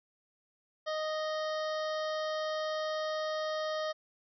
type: harmonic tone with a mistuned harmonic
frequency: 621 Hz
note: D#5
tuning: 3 cents flat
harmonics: 1 / 2 / 3 / 5 / 6 / 7 / 8 / 9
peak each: -33 / -39 / -43 / -47 / -49 / -50 / -51 / -52 dBFS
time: 0.86-3.93 s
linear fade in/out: 20 ms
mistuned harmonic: 5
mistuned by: +25 cents
effects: none